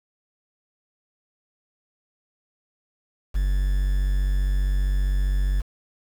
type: tone with quantisation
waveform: triangle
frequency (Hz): 47.57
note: F#1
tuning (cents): +49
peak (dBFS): -17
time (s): 3.34-5.62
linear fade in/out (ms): 20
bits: 7
effects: none